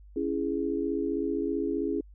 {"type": "chord", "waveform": "sine", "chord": "C# minor", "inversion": "none", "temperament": "just", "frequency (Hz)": [277.2, 332.6, 415.8], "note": ["C#4", "E4", "G#4"], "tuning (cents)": [0, 16, 2], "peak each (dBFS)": -31, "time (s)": [0.16, 2.01], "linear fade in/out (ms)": 5, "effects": ["added 50 Hz sine -48 dBFS peak until 2.14 s"]}